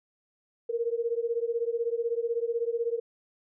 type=beating tone pair; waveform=sine; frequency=460 / 476 Hz; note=A#4 / A#4; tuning=-23 / +36 cents; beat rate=16 Hz; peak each=-29 / -30 dBFS; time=0.69-3 s; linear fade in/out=10 ms; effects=none